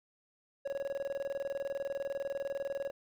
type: tone with tremolo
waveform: triangle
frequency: 554.4 Hz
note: C#5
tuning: in tune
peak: -30 dBFS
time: 0.65-2.91 s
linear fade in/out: 10 ms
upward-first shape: square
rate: 20 Hz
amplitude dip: 80%
effects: none